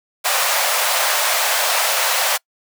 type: high-pass noise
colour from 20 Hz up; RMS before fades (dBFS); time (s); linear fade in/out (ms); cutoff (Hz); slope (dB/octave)
pink; -18; 0.24-2.38; 20; 560; 48
effects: noise-tail reverb RT60 0.1 s tail -26 dB re dry